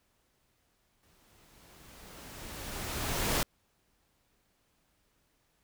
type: noise with exponential growth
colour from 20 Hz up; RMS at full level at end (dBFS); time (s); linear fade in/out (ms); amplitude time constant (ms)
pink; -28; 1.03-3.43; 2; 520
effects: pink hiss -73 dBFS RMS until 5.63 s